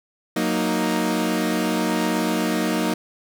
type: chord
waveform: sawtooth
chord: D# minor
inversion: first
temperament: equal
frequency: 185 / 233.1 / 311.1 Hz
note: F#3 / A#3 / D#4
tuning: 0 / 0 / 0 cents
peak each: -22 / -20 / -20 dBFS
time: 0.36-2.94 s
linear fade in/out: 5 ms
effects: none